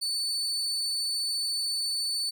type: tone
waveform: 35% pulse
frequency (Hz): 4493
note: C#8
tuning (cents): +23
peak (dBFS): -26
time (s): 0.01-2.31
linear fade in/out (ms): 20
effects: none